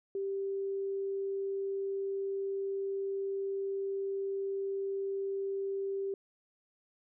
sine tone, 392 Hz, G4, in tune, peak -32 dBFS, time 0.15-6.14 s, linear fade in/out 2 ms, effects none

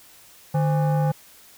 sine tone with frequency modulation, 150.9 Hz, D3, 47 cents sharp, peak -16 dBFS, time 0.54-1.12 s, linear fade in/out 10 ms, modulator 670 Hz, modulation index 0.66, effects tanh soft clip ceiling -16 dBFS + white hiss -50 dBFS RMS until 1.57 s

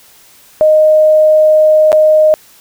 sine tone with dropouts, 619 Hz, D#5, 9 cents flat, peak -4 dBFS, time 0.61-2.34 s, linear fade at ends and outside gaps 0 ms, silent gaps 1.919-1.928 s, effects white hiss -43 dBFS RMS until 2.6 s

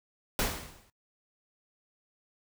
pink noise with exponential decay, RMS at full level -26 dBFS, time 0.39-0.9 s, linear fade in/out 1 ms, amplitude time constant 110 ms, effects noise-tail reverb RT60 0.1 s tail -19 dB re dry

